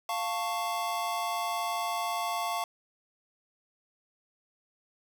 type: chord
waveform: square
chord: F augmented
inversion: none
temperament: equal with one note detuned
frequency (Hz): 698.5 / 887.7 / 1108.7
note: F5 / A5 / C#6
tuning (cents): 0 / +15 / 0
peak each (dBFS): -34 / -36 / -35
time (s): 0.09-2.64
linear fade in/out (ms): 2
effects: 9-bit